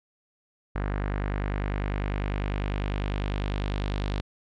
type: tone with low-pass filter sweep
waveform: sawtooth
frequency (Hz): 50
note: G1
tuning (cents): +35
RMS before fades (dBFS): -29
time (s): 0.75-4.21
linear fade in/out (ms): 10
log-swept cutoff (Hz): 1700 to 3900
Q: 1.8
effects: none